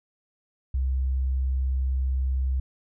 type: tone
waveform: sine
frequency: 65.41 Hz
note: C2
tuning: in tune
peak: -22 dBFS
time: 0.74-2.6 s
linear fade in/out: 5 ms
effects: none